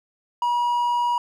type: tone with hard clipping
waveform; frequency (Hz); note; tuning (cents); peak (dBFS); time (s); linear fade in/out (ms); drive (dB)
triangle; 962; B5; -46; -20; 0.42-1.18; 2; 6
effects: none